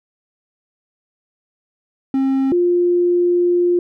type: tone pair in turn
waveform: triangle / sine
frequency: 268.1 / 351.8 Hz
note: C4 / F4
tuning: +42 / +13 cents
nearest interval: perfect fourth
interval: 471 cents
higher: second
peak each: -12 dBFS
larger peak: neither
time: 2.14-2.52 / 2.52-3.79 s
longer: second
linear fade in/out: 2 ms
effects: none